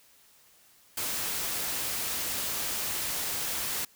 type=noise; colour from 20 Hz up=white; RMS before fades=-32 dBFS; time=0.97-3.85 s; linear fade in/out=5 ms; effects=white hiss -60 dBFS RMS until 3.95 s